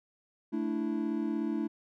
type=chord; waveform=triangle; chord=A suspended fourth; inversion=none; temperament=just; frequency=220 / 293.3 / 330 Hz; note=A3 / D4 / E4; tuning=0 / -2 / +2 cents; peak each=-32 dBFS; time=0.52-1.68 s; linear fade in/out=20 ms; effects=none